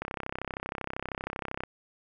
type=click train; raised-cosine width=0.5 ms; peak=-18 dBFS; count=54; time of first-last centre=0.02-1.636 s; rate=32.8 Hz; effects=none